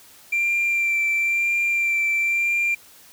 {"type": "tone with vibrato", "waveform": "triangle", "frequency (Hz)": 2362, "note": "D7", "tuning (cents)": 9, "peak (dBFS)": -16, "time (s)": [0.32, 2.75], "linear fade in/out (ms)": 10, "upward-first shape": "sine", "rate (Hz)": 0.99, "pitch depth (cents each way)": 17, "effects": ["tanh soft clip ceiling -14 dBFS", "white hiss -49 dBFS RMS until 3.12 s"]}